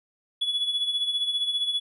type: tone with tremolo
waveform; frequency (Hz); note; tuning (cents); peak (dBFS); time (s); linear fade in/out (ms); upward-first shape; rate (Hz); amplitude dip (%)
triangle; 3400; G#7; +40; -19; 0.41-1.8; 10; sine; 15; 65
effects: tanh soft clip ceiling -17 dBFS + resampled to 32000 Hz